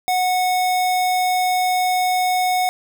square tone, 734 Hz, F#5, 14 cents flat, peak -17 dBFS, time 0.08-2.69 s, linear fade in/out 0 ms, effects none

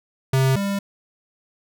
square tone pair in turn, 132.8 / 198.98 Hz, C3 / G3, +26 / +26 cents, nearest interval perfect fifth, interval 700 cents, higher second, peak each -16 / -22 dBFS, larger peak first, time 0.33-0.56 / 0.56-0.79 s, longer neither, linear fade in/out 5 ms, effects none

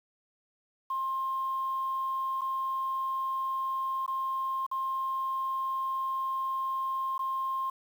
sine tone with dropouts, 1061 Hz, C6, 24 cents sharp, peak -28 dBFS, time 0.9-7.7 s, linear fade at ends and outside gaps 5 ms, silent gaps 2.411-2.416 / 4.063-4.078 / 4.665-4.713 / 7.18-7.191 s, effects tanh soft clip ceiling -24 dBFS + 9-bit

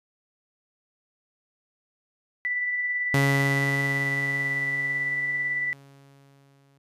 sine tone with tremolo, 1975.5 Hz, B6, in tune, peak -23 dBFS, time 2.45-5.73 s, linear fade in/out 0 ms, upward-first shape sine, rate 18 Hz, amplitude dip 30%
sawtooth tone with exponential decay, 138.59 Hz, C#3, in tune, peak -15 dBFS, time 3.14-6.78 s, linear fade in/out 2 ms, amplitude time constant 790 ms
effects resampled to 32000 Hz

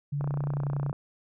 sine tone with pitch glide, 143.3 to 141.33 Hz, D3 to C#3, -42 to +34 cents, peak -27 dBFS, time 0.12-0.92 s, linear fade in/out 10 ms, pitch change -24 cents, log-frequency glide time 0.53-0.61 s
click train, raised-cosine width 1 ms, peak -23 dBFS, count 23, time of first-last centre 0.21-0.929 s, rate 30.6 Hz
effects none

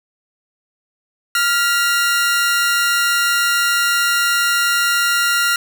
sawtooth tone pair together, 1396.9 / 1929.5 Hz, F6 / B6, 0 / -41 cents, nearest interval tritone, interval 559 cents, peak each -11 / -19 dBFS, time 1.35-5.56 s, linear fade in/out 2 ms, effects none

